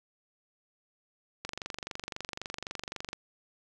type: click train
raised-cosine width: 0.2 ms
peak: -19 dBFS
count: 41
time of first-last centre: 1.45-3.131 s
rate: 23.8 Hz
effects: none